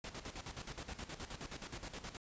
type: noise with tremolo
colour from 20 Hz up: pink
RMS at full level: -45 dBFS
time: 0.04-2.17 s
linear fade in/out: 2 ms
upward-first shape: square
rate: 9.5 Hz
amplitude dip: 70%
effects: resampled to 16000 Hz